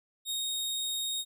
sawtooth tone, 3729 Hz, A#7, in tune, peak -28 dBFS, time 0.25-1.25 s, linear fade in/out 50 ms, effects none

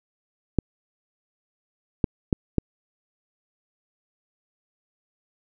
clicks, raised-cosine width 3 ms, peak -6 dBFS, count 4, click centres 0.587 / 2.042 / 2.328 / 2.583 s, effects none

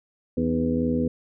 harmonic tone with a mistuned harmonic, 82.41 Hz, E2, in tune, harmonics 1 / 2 / 3 / 4 / 5 / 6, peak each -32 / -30 / -23 / -32 / -32 / -29 dBFS, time 0.37-1.08 s, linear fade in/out 5 ms, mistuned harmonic 4, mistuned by -96 cents, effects none

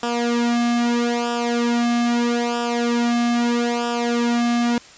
sawtooth tone with flanger, 237.9 Hz, A#3, 35 cents sharp, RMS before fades -20 dBFS, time 0.03-4.78 s, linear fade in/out 2 ms, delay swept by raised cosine 0.47 to 2.17 ms, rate 0.78 Hz, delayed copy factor -0.85, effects white hiss -44 dBFS RMS until 4.97 s + resampled to 16000 Hz

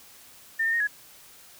sine tone with pitch steps, 1805 / 1819 / 1859 / 1681 Hz, A6 / A#6 / A#6 / G#6, +44 / -43 / -5 / +20 cents, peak -22 dBFS, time 0.59-0.874 s, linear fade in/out 10 ms, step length 71 ms, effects white hiss -51 dBFS RMS until 1.59 s

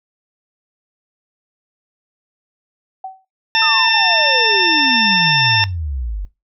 sine tone with exponential decay, 761 Hz, F#5, 48 cents sharp, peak -22 dBFS, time 3.04-3.25 s, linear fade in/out 5 ms, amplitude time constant 44 ms
harmonic tone, 897 Hz, A5, 33 cents sharp, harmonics 1 / 2 / 3 / 4 / 6, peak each -18 / -18 / -18 / -18 / -18 dBFS, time 3.55-5.64 s, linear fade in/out 0 ms
sine exponential sweep, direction down, 1305 to 46.13 Hz, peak -20 dBFS, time 3.62-6.25 s, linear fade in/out 0 ms
effects noise-tail reverb RT60 0.2 s tail -18 dB re dry

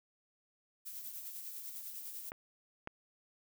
violet noise with tremolo, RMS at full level -44 dBFS, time 0.85-2.31 s, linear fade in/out 20 ms, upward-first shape sine, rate 10 Hz, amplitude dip 40%
clicks, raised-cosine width 0.5 ms, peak -26 / -26 dBFS, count 2, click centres 2.319 / 2.874 s
effects none

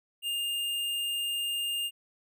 square tone, 2815 Hz, F7, 13 cents sharp, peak -30 dBFS, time 0.22-1.91 s, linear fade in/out 50 ms, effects none

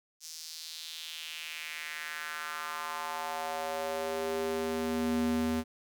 square tone with high-pass filter sweep, 80.1 Hz, E2, 49 cents flat, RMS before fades -35 dBFS, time 0.2-5.64 s, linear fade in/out 50 ms, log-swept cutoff 5800 to 180 Hz, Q 2.7, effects none

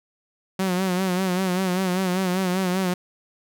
sawtooth tone with vibrato, 185 Hz, F#3, in tune, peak -17 dBFS, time 0.59-2.94 s, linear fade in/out 5 ms, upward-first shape sine, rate 5.1 Hz, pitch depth 65 cents each way, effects none

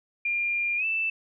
sine tone with pitch glide, 2400 to 2648 Hz, D7 to E7, +37 to +7 cents, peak -24 dBFS, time 0.25-1.1 s, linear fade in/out 5 ms, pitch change +170 cents, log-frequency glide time 0.77-0.85 s, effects none

